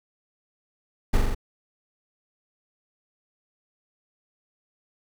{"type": "noise with echo", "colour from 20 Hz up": "brown", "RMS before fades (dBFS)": -17, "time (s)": [1.13, 1.18], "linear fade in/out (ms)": 10, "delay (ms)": 42, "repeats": 4, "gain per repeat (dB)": -2, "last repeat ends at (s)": 1.348, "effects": []}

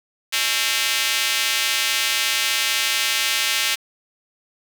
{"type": "tone with high-pass filter", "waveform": "square", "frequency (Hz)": 121.9, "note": "B2", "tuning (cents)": -22, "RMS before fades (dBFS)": -21, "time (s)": [0.32, 3.76], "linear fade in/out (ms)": 20, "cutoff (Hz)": 2600, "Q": 1.3, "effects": ["7-bit"]}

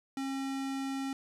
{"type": "tone", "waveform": "square", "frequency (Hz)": 270, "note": "C#4", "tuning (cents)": -45, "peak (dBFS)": -34, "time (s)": [0.17, 1.13], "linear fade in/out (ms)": 2, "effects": ["low-pass 10000 Hz 12 dB/octave", "12-bit"]}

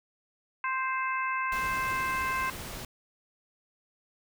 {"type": "harmonic tone", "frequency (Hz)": 523.3, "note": "C5", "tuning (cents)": 0, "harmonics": [2, 3, 4, 5], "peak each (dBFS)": [-30, -34, -36, -38], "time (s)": [0.64, 2.5], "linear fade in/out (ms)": 2}
{"type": "noise", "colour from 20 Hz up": "pink", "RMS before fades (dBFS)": -40, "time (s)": [1.52, 2.85], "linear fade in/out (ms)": 2}
{"effects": []}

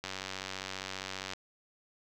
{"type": "click train", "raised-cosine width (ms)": 0.2, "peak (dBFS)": -20, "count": 124, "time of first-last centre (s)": [0.04, 1.335], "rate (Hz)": 95, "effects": []}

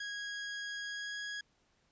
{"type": "tone with pitch glide", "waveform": "sawtooth", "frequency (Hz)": [1649, 1659.5], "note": ["G#6", "G#6"], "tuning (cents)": [-13, -2], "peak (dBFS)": -35, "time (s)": [0, 1.41], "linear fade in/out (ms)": 5, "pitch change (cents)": 11, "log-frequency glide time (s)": [0.86, 1.18], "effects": ["pink hiss -73 dBFS RMS until 1.91 s", "resampled to 16000 Hz"]}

